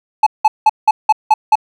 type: tone bursts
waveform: triangle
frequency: 862 Hz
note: A5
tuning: 36 cents flat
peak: -3 dBFS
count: 7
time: 0.23-1.555 s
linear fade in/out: 5 ms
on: 35 ms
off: 180 ms
effects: none